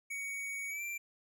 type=tone with pitch glide; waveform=square; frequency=2242 to 2356 Hz; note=C#7 to D7; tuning=+19 to +5 cents; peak=-38 dBFS; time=0.1-0.98 s; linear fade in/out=10 ms; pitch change=+86 cents; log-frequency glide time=0.69-0.82 s; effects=none